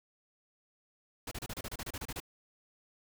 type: noise bursts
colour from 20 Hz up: pink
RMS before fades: -40 dBFS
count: 13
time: 1.27-2.202 s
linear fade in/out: 5 ms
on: 44 ms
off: 30 ms
effects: none